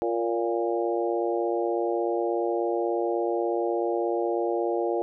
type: harmonic tone with a mistuned harmonic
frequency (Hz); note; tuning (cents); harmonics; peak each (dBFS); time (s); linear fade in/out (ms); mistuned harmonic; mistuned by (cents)
116.54; A#2; 0; 3 / 4 / 5 / 6 / 7; -27 / -29 / -31 / -33 / -34; 0.02-5.02; 0; 5; -22
effects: none